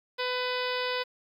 harmonic tone with a mistuned harmonic, 500 Hz, B4, 21 cents sharp, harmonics 1 / 2 / 3 / 4 / 5 / 6 / 7 / 8 / 9 / 10, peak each -32 / -35 / -37 / -38 / -39 / -40 / -40 / -41 / -42 / -42 dBFS, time 0.18-1.04 s, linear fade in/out 20 ms, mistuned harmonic 8, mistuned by -35 cents, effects 10-bit

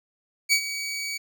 20% pulse tone with ADSR envelope, 2268 Hz, C#7, 39 cents sharp, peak -11 dBFS, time 0.49-1.18 s, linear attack 34 ms, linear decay 77 ms, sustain -13 dB, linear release 14 ms, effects none

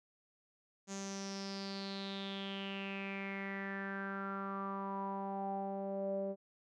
sawtooth tone with low-pass filter sweep, 196 Hz, G3, in tune, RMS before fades -41 dBFS, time 0.87-6.36 s, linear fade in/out 50 ms, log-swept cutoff 6800 to 530 Hz, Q 7.2, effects none

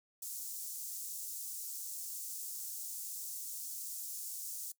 pink high-pass noise, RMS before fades -43 dBFS, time 0.22-4.72 s, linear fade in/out 5 ms, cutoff 6600 Hz, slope 24 dB/octave, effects noise-tail reverb RT60 0.1 s tail -20 dB re dry

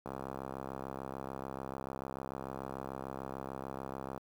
click train, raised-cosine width 1 ms, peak -26 dBFS, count 276, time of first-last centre 0.06-4.177 s, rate 66.8 Hz, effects high-pass 80 Hz 12 dB/octave + 9-bit

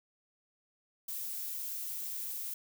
violet noise, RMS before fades -39 dBFS, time 1.08-2.54 s, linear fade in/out 5 ms, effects none

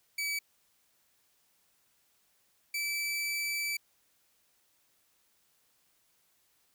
sawtooth tone pair in turn, 2290 / 2315 Hz, D7 / D7, -44 / -25 cents, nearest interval unison, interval 19 cents, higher second, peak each -28 dBFS, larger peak neither, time 0.18-0.39 / 2.74-3.77 s, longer second, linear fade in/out 5 ms, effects white hiss -71 dBFS RMS until 6.74 s

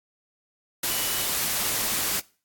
sine tone in noise, 2960 Hz, F#7, in tune, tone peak -36 dBFS, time 0.9-1.25 s, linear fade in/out 5 ms, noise white, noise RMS -26 dBFS, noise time 0.83-2.2 s, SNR -13 dB, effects noise-tail reverb RT60 0.4 s tail -23 dB re dry + AAC 64 kbps

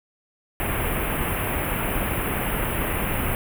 pink band-stop noise, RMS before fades -25 dBFS, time 0.6-3.35 s, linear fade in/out 0 ms, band 2900 to 10000 Hz, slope 48 dB/octave, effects none

